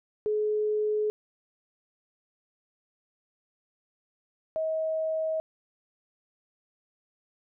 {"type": "tone pair in turn", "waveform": "sine", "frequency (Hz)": [424.7, 636.3], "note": ["G#4", "D#5"], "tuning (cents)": [39, 39], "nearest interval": "perfect fifth", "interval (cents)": 700, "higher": "second", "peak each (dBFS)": [-24, -26], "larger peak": "first", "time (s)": [[0.26, 1.1], [4.56, 5.4]], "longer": "neither", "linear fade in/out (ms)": 0, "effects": []}